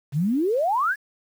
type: exponential sweep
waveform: sine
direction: up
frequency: 130.81 to 1760 Hz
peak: -19 dBFS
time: 0.12-0.96 s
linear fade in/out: 50 ms
effects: 8-bit